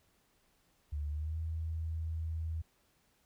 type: tone with pitch glide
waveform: sine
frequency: 73.6 to 80.73 Hz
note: D2 to E2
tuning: +4 to -36 cents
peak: -34 dBFS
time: 0.92-2.62 s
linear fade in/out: 10 ms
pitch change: +160 cents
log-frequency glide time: 1.09-1.38 s
effects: pink hiss -72 dBFS RMS until 3.25 s